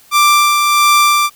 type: tone with tremolo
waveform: sawtooth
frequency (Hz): 1179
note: D6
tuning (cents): +6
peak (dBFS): -3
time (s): 0.11-1.3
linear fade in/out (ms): 50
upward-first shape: sine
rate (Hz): 1.5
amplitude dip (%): 35
effects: white hiss -46 dBFS RMS until 1.35 s